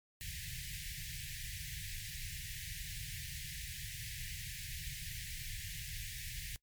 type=band-stop noise; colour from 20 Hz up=pink; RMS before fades=-44 dBFS; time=0.21-6.56 s; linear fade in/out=0 ms; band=160 to 1700 Hz; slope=96 dB/octave; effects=noise-tail reverb RT60 0.1 s tail -22 dB re dry + MP3 96 kbps